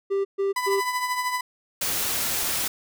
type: tone bursts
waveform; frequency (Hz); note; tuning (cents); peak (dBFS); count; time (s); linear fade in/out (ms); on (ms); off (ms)
triangle; 393.8; G4; +8; -19; 3; 0.1-0.81; 20; 150; 130
type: tone with tremolo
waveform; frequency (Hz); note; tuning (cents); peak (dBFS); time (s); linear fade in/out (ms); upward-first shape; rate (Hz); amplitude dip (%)
30% pulse; 998; B5; +18; -19; 0.56-1.41; 5; triangle; 13; 60
type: noise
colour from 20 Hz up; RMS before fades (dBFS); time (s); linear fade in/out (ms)
white; -26; 1.81-2.68; 5
effects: none